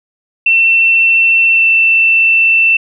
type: tone with pitch glide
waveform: sine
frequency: 2693 to 2676 Hz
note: E7 to E7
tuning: +36 to +25 cents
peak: -6 dBFS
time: 0.46-2.77 s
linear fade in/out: 5 ms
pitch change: -11 cents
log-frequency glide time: 1.52-1.65 s
effects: none